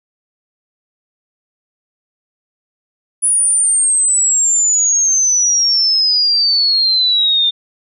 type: exponential sweep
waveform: sine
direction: down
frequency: 9900 to 3584 Hz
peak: -10 dBFS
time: 3.22-7.51 s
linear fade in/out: 20 ms
effects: none